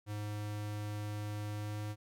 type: tone with pitch glide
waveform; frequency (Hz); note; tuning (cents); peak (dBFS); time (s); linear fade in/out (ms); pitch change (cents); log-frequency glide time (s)
square; 104.7 to 105.31; G#2 to G#2; +15 to +25; -38; 0.06-1.96; 50; +10; 1.54-1.8
effects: none